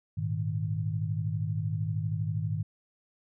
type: chord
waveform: sine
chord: Ab suspended second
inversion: none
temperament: equal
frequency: 103.83 / 116.54 / 155.56 Hz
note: Ab2 / Bb2 / Eb3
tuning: 0 / 0 / 0 cents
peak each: -31 / -35 / -32 dBFS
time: 0.17-2.63 s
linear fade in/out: 10 ms
effects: none